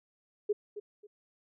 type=tone with echo; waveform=sine; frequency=415.3 Hz; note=G#4; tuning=in tune; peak=-25 dBFS; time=0.49-0.53 s; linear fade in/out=10 ms; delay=270 ms; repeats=2; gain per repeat=-12 dB; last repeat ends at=1.07 s; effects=none